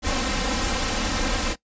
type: noise with comb filter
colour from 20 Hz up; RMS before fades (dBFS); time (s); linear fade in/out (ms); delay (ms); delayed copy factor
pink; -24; 0.02-1.56; 50; 3.8; +0.75
effects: noise-tail reverb RT60 0.1 s tail -20 dB re dry + resampled to 16000 Hz